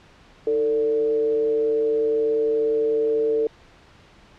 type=tone with frequency modulation; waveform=sine; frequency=447.2 Hz; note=A4; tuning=28 cents sharp; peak=-18 dBFS; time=0.47-3.47 s; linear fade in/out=2 ms; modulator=134 Hz; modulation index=0.36; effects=pink hiss -51 dBFS RMS until 4.38 s + low-pass 4000 Hz 12 dB/octave